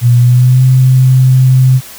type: tone with pitch glide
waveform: sine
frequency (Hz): 120.8 to 129.47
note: B2 to C3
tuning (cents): -38 to -18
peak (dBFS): -3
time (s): 0.01-1.81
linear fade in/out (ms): 50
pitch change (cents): +120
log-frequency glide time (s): 0.15-0.65
effects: white hiss -31 dBFS RMS until 1.98 s